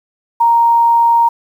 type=tone; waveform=sine; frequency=932.3 Hz; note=A#5; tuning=in tune; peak=-7 dBFS; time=0.4-1.29 s; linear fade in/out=10 ms; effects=7-bit